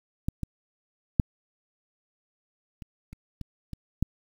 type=clicks; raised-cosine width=5 ms; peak=-14 / -18 / -6 / -28 / -30 / -24 / -24 / -11 dBFS; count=8; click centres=0.285 / 0.433 / 1.198 / 2.822 / 3.13 / 3.413 / 3.733 / 4.026 s; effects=8-bit